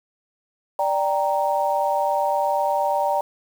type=chord; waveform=sine; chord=G minor; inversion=second; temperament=equal; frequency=587.3 / 784 / 932.3 Hz; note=D5 / G5 / Bb5; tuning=0 / 0 / 0 cents; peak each=-23 dBFS; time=0.79-3.21 s; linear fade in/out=2 ms; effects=7-bit